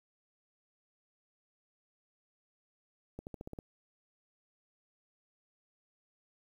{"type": "accelerating click train", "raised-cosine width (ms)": 2, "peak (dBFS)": -29, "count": 7, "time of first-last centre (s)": [3.19, 3.588], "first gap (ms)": 79, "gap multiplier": 0.93, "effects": ["10-bit"]}